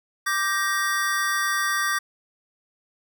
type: chord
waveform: square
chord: G minor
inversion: second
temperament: just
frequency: 1176 / 1568 / 1881.6 Hz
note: D6 / G6 / Bb6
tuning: +2 / 0 / +16 cents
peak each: -27 dBFS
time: 0.26-1.99 s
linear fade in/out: 10 ms
effects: none